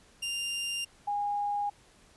sawtooth / sine tone pair in turn, 2794 / 818.8 Hz, F7 / G#5, 0 / -25 cents, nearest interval octave + major sixth, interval 2125 cents, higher first, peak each -28 dBFS, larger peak neither, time 0.22-0.85 / 1.07-1.7 s, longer neither, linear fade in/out 10 ms, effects pink hiss -60 dBFS RMS until 2.16 s + resampled to 24000 Hz

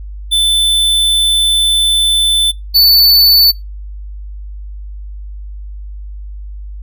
square tone pair in turn, 3520 / 4491 Hz, A7 / C#8, 0 / +22 cents, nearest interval major third, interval 422 cents, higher second, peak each -9 / -5 dBFS, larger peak second, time 0.31-2.52 / 2.74-3.52 s, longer first, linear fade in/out 20 ms, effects noise-tail reverb RT60 0.2 s tail -24 dB re dry + added 50 Hz sine -24 dBFS peak until 6.82 s

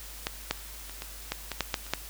clicks, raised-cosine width 0.2 ms, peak -11 / -9 / -30 / -25 / -19 / -12 / -15 / -9 / -9 / -27 / -8 dBFS, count 11, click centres 0.269 / 0.51 / 0.574 / 0.896 / 1.021 / 1.32 / 1.517 / 1.607 / 1.742 / 1.866 / 1.936 s, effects added 50 Hz sine -45 dBFS peak until 2.09 s + white hiss -45 dBFS RMS until 2.09 s

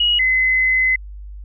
sine tone pair in turn, 2900 / 2039 Hz, F#7 / C7, -35 / -45 cents, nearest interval tritone, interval 610 cents, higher first, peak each -13 dBFS, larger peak neither, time 0-0.19 / 0.19-0.96 s, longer second, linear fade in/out 5 ms, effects added 50 Hz sine -31 dBFS peak until 1.44 s

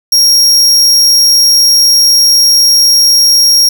40% pulse tone, 5588 Hz, F8, in tune, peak -3 dBFS, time 0.12-3.69 s, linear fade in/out 5 ms, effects 7-bit

